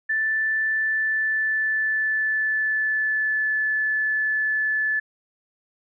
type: tone with pitch glide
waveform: sine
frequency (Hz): 1760 to 1734.8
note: A6 to A6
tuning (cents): 0 to -25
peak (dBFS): -20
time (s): 0.09-5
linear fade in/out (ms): 10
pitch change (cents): -25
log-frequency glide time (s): 0.71-3.54
effects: none